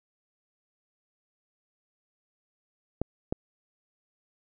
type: clicks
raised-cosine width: 2 ms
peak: -14 dBFS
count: 2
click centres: 3.016 / 3.325 s
effects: none